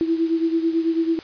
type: beating tone pair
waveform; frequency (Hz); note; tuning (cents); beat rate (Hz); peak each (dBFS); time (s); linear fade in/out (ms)
sine; 327.3 / 336.4; E4 / E4; -12 / +35; 9.1; -19 / -24; 0.01-1.19; 0
effects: white hiss -42 dBFS RMS until 1.23 s + resampled to 11025 Hz